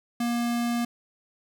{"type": "tone", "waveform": "square", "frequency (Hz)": 237.3, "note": "A#3", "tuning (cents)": 31, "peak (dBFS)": -25, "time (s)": [0.2, 0.85], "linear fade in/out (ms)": 5, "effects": []}